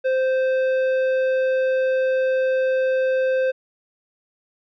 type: tone with tanh clipping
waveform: sine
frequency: 521 Hz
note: C5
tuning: 7 cents flat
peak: -19 dBFS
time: 0.04-3.52 s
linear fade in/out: 20 ms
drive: 10 dB
effects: none